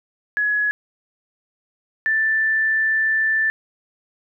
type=tone pair in turn; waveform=sine; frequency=1686 / 1766.3 Hz; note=G#6 / A6; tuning=+26 / +6 cents; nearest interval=minor second; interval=80 cents; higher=second; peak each=-17 / -16 dBFS; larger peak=second; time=0.37-0.71 / 2.06-3.5 s; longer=second; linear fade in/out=0 ms; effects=none